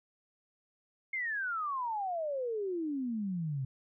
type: exponential sweep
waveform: sine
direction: down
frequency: 2161 to 127.9 Hz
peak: -32 dBFS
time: 1.13-3.65 s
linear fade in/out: 5 ms
effects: none